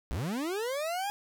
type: linear sweep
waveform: 40% pulse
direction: up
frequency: 46.25 to 830.6 Hz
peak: -30 dBFS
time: 0.11-1.1 s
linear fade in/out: 0 ms
effects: none